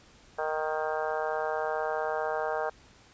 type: harmonic tone with a mistuned harmonic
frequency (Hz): 155.56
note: D#3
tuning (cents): 0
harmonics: 3 / 4 / 5 / 6 / 7 / 8 / 9 / 10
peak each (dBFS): -34 / -33 / -34 / -38 / -41 / -41 / -42 / -39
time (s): 0.38-2.7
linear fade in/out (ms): 10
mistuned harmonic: 10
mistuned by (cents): +36
effects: pink hiss -57 dBFS RMS until 3.13 s + resampled to 16000 Hz